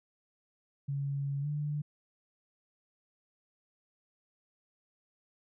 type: tone with pitch glide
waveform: sine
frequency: 140 to 147.9 Hz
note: C#3 to D3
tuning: +18 to +13 cents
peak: -31 dBFS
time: 0.88-1.82 s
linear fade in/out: 10 ms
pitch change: +95 cents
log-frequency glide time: 1.41-1.47 s
effects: none